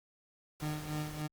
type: noise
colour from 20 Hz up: pink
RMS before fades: -48 dBFS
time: 0.6-1.22 s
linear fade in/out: 0 ms
type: tone with tremolo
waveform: 30% pulse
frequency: 151.8 Hz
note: D#3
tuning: 42 cents flat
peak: -31 dBFS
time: 0.61-1.28 s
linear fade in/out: 20 ms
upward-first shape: sine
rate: 3.4 Hz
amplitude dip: 65%
effects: Opus 48 kbps